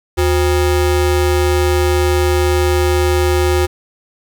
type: ring-modulated tone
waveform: square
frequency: 220 Hz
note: A3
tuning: in tune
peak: -9 dBFS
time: 0.17-3.67 s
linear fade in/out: 20 ms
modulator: 141 Hz
effects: 8-bit